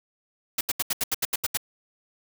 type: noise bursts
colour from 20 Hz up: white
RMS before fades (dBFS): -25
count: 10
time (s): 0.58-1.573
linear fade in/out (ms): 5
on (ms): 30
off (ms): 77
effects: none